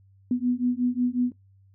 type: beating tone pair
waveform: sine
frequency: 244.1 / 249.6 Hz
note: B3 / B3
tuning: -20 / +19 cents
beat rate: 5.5 Hz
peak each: -25 dBFS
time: 0.31-1.32 s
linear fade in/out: 2 ms
effects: noise-tail reverb RT60 0.2 s tail -24 dB re dry + added 97 Hz sine -54 dBFS peak until 1.74 s